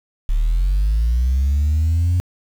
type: linear sweep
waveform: sine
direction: up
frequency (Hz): 34.88 to 90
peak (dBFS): -12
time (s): 0.29-2.2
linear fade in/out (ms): 0
effects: tanh soft clip ceiling -12 dBFS + 7-bit